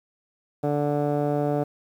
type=tone with low-pass filter; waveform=15% pulse; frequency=146.2 Hz; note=D3; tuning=7 cents flat; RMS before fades=-24 dBFS; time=0.63-1.64 s; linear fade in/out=10 ms; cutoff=770 Hz; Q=2.2; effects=9-bit